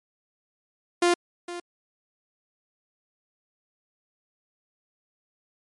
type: tone with echo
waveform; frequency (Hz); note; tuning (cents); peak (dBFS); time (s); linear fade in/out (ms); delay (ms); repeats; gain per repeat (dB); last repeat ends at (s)
sawtooth; 349.4; F4; +1; -14; 1.02-1.14; 5; 460; 1; -15; 1.6
effects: MP3 48 kbps